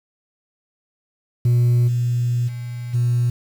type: tone with level steps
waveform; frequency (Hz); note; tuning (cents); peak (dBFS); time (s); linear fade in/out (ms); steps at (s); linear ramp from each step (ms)
sine; 120.9; B2; -36; -10 / -16 / -26 / -14; 1.45-3.3; 5; 1.87 / 2.47 / 2.93; 20
effects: tanh soft clip ceiling -12 dBFS + 7-bit